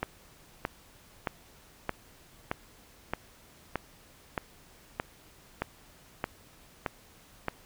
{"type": "click train", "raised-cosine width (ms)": 0.5, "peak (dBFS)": -14, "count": 13, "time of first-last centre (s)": [0.03, 7.483], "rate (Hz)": 1.61, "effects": ["pink hiss -57 dBFS RMS until 7.65 s"]}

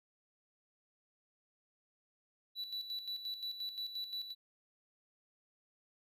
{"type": "tone with tremolo", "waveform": "triangle", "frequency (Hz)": 3951, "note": "B7", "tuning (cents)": 0, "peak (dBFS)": -36, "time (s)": [2.55, 4.35], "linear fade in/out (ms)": 50, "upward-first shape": "square", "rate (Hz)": 5.7, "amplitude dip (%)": 60, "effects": []}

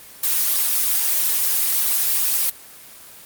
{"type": "noise with flanger", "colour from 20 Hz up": "blue", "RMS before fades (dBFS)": -19, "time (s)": [0.23, 2.5], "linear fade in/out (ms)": 5, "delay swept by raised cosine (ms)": [1.7, 3.4], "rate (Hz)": 3.2, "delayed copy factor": 0.55, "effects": ["white hiss -42 dBFS RMS until 3.25 s", "Opus 24 kbps"]}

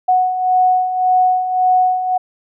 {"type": "beating tone pair", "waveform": "sine", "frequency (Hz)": [736, 737.8], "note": ["F#5", "F#5"], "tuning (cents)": [-9, -5], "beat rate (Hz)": 1.8, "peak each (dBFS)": [-19, -12], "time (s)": [0.08, 2.18], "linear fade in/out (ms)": 10, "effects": []}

